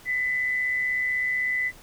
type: tone with amplitude modulation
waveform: sine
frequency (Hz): 2000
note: B6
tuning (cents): +21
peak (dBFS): -21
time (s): 0.05-1.72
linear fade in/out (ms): 50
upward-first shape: sine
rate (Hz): 136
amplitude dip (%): 40
effects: pink hiss -50 dBFS RMS until 1.82 s